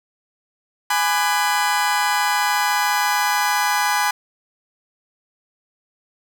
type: chord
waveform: 30% pulse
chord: G# half-diminished seventh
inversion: none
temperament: just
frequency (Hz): 830.6 / 996.7 / 1196.1 / 1495.1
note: G#5 / B5 / D6 / F#6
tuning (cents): 0 / +16 / +31 / +18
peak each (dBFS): -18 / -19 / -24 / -23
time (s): 0.9-4.11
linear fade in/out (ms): 5
effects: none